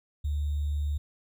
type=tone with sample-and-hold; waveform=sine; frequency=73.42 Hz; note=D2; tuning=in tune; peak=-26 dBFS; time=0.24-0.98 s; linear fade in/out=10 ms; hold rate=3675 Hz; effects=none